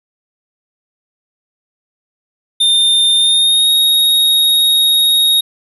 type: tone with pitch glide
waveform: square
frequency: 3617 to 3753 Hz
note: A7 to A#7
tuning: +47 to +11 cents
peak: -9 dBFS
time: 2.6-5.41 s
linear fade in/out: 10 ms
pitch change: +64 cents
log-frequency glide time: 3.17-3.7 s
effects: none